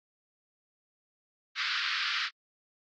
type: band-pass noise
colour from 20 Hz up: pink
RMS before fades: -32 dBFS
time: 1.55-2.3 s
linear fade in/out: 50 ms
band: 1300 to 4900 Hz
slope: 48 dB/octave
effects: AAC 32 kbps